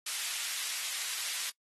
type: high-pass noise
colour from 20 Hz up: pink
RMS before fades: -36 dBFS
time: 0.06-1.5 s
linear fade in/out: 5 ms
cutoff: 2400 Hz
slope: 12 dB/octave
effects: noise-tail reverb RT60 0.1 s tail -22 dB re dry + AAC 32 kbps